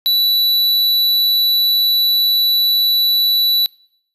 square tone, 3951 Hz, B7, in tune, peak -12 dBFS, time 0.06-3.66 s, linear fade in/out 0 ms, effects noise-tail reverb RT60 0.7 s tail -26 dB re dry + resampled to 32000 Hz

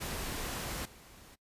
pink noise with level steps, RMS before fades -38 / -55 dBFS, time 0-1.36 s, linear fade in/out 20 ms, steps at 0.85 s, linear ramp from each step 5 ms, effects noise-tail reverb RT60 0.1 s tail -21 dB re dry + resampled to 32000 Hz

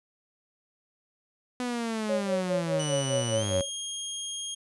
sawtooth linear sweep, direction down, 250.5 to 90.5 Hz, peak -25 dBFS, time 1.6-3.61 s, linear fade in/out 0 ms
sine tone with tremolo, 554.4 Hz, C#5, in tune, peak -24 dBFS, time 2.09-3.69 s, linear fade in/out 5 ms, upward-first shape sine, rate 4.9 Hz, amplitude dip 95%
20% pulse tone with pitch glide, 2960 to 3247 Hz, F#7 to G#7, 0 to -40 cents, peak -27 dBFS, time 2.79-4.55 s, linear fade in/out 10 ms, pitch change +160 cents, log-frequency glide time 3.35-3.45 s
effects resampled to 24000 Hz

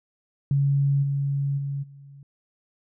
sine tone with level steps, 139.9 Hz, C#3, 16 cents sharp, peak -18 / -22 / -26 / -43 dBFS, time 0.51-2.23 s, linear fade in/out 2 ms, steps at 1.02 / 1.57 / 1.82 s, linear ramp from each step 20 ms, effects none

